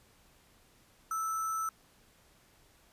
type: tone with sample-and-hold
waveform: sine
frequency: 1318.5 Hz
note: E6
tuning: in tune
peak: -31 dBFS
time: 1.11-1.69 s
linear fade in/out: 2 ms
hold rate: 7350 Hz
effects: pink hiss -64 dBFS RMS until 2.92 s + resampled to 32000 Hz